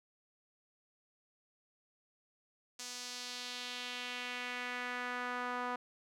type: tone with band-pass filter sweep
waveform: sawtooth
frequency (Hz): 246.9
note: B3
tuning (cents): 0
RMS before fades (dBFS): -41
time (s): 2.79-5.76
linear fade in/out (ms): 5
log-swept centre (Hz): 6100 to 1100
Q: 1.7
effects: none